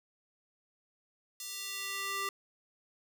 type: tone with high-pass filter sweep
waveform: square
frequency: 393.9 Hz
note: G4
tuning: 8 cents sharp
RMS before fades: -38 dBFS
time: 1.4-2.29 s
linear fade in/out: 2 ms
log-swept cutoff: 5400 to 970 Hz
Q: 0.93
effects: none